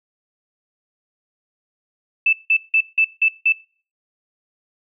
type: tone bursts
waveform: sine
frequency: 2637 Hz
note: E7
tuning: in tune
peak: -12 dBFS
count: 6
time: 2.26-3.524 s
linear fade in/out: 5 ms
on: 69 ms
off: 170 ms
effects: noise-tail reverb RT60 0.4 s tail -21 dB re dry